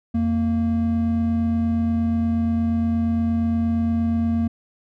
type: tone pair together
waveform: triangle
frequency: 86.2 / 230.1 Hz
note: F2 / A#3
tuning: -22 / -22 cents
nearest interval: octave + perfect fourth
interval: 1700 cents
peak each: -23 / -17 dBFS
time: 0.14-4.48 s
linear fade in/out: 10 ms
effects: none